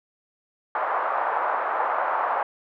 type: band-pass noise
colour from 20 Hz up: pink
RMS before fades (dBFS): -25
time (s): 0.75-2.43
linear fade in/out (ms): 2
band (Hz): 680 to 1300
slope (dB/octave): 24
effects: none